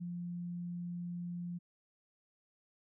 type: tone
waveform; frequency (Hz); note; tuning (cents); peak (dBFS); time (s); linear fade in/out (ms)
sine; 174.61; F3; 0; -38; 0-1.59; 20
effects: none

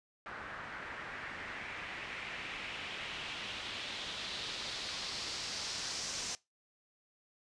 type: noise with low-pass filter sweep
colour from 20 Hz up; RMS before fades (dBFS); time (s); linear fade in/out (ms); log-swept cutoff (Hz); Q
white; -42; 0.26-6.35; 0; 1500 to 6000; 2.2
effects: noise-tail reverb RT60 0.2 s tail -21 dB re dry + resampled to 22050 Hz

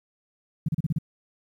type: tone bursts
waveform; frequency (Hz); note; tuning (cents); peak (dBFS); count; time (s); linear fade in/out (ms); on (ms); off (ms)
sine; 155.56; D#3; 0; -21; 6; 0.66-0.986; 5; 26; 34
effects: 10-bit

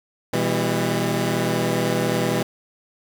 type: chord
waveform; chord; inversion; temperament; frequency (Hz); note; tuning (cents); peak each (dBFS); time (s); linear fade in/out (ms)
15% pulse; E minor; second; equal with one note detuned; 123.47 / 164.81 / 200.5; B2 / E3 / G3; 0 / 0 / +39; -18; 0.33-2.43; 5
effects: none

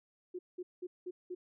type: tone bursts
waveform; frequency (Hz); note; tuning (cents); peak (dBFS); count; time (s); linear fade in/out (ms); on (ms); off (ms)
sine; 360.8; F#4; -44; -38; 5; 0.34-1.35; 10; 50; 190
effects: none

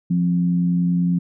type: tone pair together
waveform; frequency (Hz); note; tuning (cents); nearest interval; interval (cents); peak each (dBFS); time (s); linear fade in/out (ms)
sine; 174.61 / 265.2; F3 / C4; 0 / +23; perfect fifth; 723; -16 / -27; 0.1-1.19; 10
effects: none

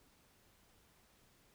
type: silence
effects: pink hiss -69 dBFS RMS until 1.54 s

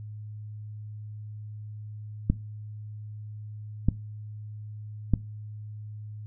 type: clicks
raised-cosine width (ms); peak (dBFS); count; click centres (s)
5; -8; 3; 2.3 / 3.886 / 5.137
effects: noise-tail reverb RT60 0.3 s tail -20 dB re dry + added 106 Hz sine -37 dBFS peak until 6.26 s

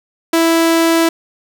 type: tone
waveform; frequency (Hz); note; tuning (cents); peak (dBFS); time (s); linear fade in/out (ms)
sawtooth; 330.1; E4; +2; -6; 0.33-1.09; 5
effects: none

